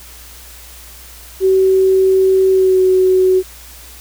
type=tone with pitch glide; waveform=sine; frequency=380 to 373 Hz; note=F#4 to F#4; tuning=+46 to +14 cents; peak=-8 dBFS; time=1.4-3.43 s; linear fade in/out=50 ms; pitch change=-32 cents; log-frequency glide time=2.5-2.8 s; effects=added 60 Hz sine -39 dBFS peak until 4 s + white hiss -38 dBFS RMS until 4 s